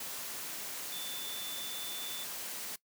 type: tone in noise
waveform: sine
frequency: 3520 Hz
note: A7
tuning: in tune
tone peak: -41 dBFS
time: 0.92-2.24 s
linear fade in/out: 5 ms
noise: white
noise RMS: -41 dBFS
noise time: 0-2.76 s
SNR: -3 dB
effects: noise-tail reverb RT60 0.1 s tail -20 dB re dry + high-pass 150 Hz 12 dB/octave